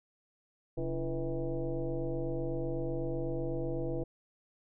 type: tone with frequency modulation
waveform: sine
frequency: 180 Hz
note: F#3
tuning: 47 cents flat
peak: -31 dBFS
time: 0.77-4.04 s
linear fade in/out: 10 ms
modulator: 156 Hz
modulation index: 2.5
effects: none